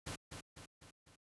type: noise with echo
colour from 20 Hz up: pink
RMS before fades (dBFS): -43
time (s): 0.06-0.16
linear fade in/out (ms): 10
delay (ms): 250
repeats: 4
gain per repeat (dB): -5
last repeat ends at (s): 1.16
effects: high-pass 60 Hz 12 dB/octave + resampled to 24000 Hz